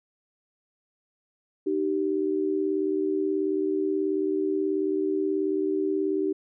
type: tone pair together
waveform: sine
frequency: 307.4 / 385.9 Hz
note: D#4 / G4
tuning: -21 / -27 cents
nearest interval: major third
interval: 394 cents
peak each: -27 / -25 dBFS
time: 1.66-6.33 s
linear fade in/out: 10 ms
effects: none